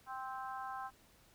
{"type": "harmonic tone", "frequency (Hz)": 261.6, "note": "C4", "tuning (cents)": 0, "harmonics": [3, 4, 5, 6], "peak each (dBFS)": [-44, -45, -48, -51], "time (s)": [0.06, 0.91], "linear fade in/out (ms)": 50, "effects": ["pink hiss -66 dBFS RMS until 1.34 s"]}